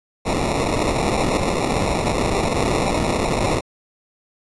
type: noise with sample-and-hold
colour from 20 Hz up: violet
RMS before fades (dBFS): -20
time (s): 0.25-3.61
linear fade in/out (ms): 20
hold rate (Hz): 1575
effects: resampled to 24000 Hz